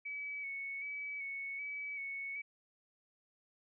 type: tone with vibrato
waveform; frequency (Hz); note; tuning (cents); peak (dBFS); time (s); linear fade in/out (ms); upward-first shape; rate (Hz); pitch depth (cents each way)
sine; 2250; C#7; +25; -39; 0.05-2.42; 10; square; 1.3; 28
effects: none